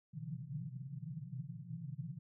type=band-pass noise; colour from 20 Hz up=white; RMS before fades=-45 dBFS; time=0.13-2.19 s; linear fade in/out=10 ms; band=120 to 170 Hz; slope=96 dB/octave; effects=none